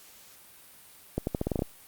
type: accelerating click train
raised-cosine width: 2 ms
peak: -14 dBFS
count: 9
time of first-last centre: 1.18-1.621 s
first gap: 91 ms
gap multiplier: 0.85
effects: white hiss -53 dBFS RMS until 1.87 s + Opus 48 kbps